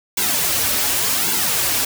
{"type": "noise with flanger", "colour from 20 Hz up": "white", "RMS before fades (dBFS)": -19, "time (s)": [0.17, 1.85], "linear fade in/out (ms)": 5, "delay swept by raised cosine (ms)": [1.6, 5.8], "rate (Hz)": 0.88, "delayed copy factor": -0.95, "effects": []}